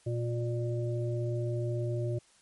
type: harmonic tone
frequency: 118.9 Hz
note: A#2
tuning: 35 cents sharp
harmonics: 1 / 3 / 5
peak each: -30 / -36 / -39 dBFS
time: 0.06-2.19 s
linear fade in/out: 10 ms
effects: white hiss -63 dBFS RMS until 2.41 s + MP3 48 kbps